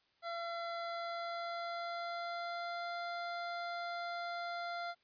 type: tone with pitch glide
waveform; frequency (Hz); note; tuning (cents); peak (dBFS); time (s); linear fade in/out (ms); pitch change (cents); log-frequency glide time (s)
25% pulse; 680 to 692.3; F5 to F5; -46 to -15; -35; 0.22-4.95; 50; +31; 0.75-2.93
effects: white hiss -74 dBFS RMS until 5.03 s + resampled to 11025 Hz